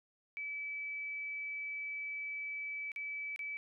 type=tone with dropouts; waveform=sine; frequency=2300 Hz; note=D7; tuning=37 cents flat; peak=-38 dBFS; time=0.37-3.57 s; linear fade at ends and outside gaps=0 ms; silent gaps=2.918-2.961 / 3.361-3.392 s; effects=none